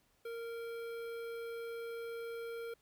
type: tone with notch filter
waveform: square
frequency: 463.5 Hz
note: A#4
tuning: 10 cents flat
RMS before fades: -43 dBFS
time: 0.25-2.74 s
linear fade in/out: 5 ms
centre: 6800 Hz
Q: 0.52
effects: pink hiss -73 dBFS RMS until 2.81 s